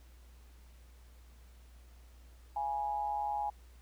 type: tone with amplitude modulation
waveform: sine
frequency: 830 Hz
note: G#5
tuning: 1 cent flat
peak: -29 dBFS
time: 2.56-3.5 s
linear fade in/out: 5 ms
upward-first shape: sine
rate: 141 Hz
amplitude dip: 65%
effects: added 60 Hz sine -54 dBFS peak until 3.81 s + pink hiss -66 dBFS RMS until 3.81 s